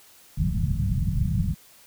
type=low-pass noise; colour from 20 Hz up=white; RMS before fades=-24 dBFS; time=0.37-1.55 s; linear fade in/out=20 ms; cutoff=180 Hz; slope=48 dB/octave; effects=white hiss -53 dBFS RMS until 1.86 s